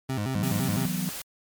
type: tone with vibrato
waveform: 25% pulse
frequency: 117 Hz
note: A#2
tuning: 7 cents sharp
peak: -23 dBFS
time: 0.09-0.86 s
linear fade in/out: 5 ms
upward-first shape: square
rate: 5.9 Hz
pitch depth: 210 cents each way
type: chord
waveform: sine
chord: E suspended second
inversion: none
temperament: equal with one note detuned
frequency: 161.61 / 185 / 246.9 Hz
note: E3 / F#3 / B3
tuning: -34 / 0 / 0 cents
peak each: -32 / -29 / -35 dBFS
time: 0.35-1.09 s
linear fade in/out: 0 ms
type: noise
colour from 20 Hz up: white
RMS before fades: -36 dBFS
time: 0.43-1.22 s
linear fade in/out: 5 ms
effects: MP3 96 kbps